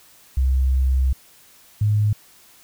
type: tone pair in turn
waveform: sine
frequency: 65.41 / 105.25 Hz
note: C2 / G#2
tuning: 0 / +24 cents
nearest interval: minor sixth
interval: 824 cents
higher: second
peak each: -15 dBFS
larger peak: neither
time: 0.37-1.13 / 1.81-2.13 s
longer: first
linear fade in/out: 5 ms
effects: white hiss -51 dBFS RMS until 2.63 s